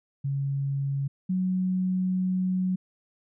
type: tone pair in turn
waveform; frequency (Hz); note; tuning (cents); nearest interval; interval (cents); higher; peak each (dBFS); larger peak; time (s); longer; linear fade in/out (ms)
sine; 138.59 / 185; C#3 / F#3; 0 / 0; perfect fourth; 500; second; -25 / -23; second; 0.24-1.08 / 1.29-2.76; second; 10
effects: none